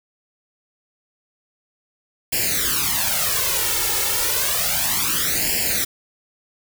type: noise with flanger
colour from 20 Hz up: white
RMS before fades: -21 dBFS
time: 2.32-5.85 s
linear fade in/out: 10 ms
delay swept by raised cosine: 0.4 to 2.3 ms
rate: 0.31 Hz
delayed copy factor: +0.9
effects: none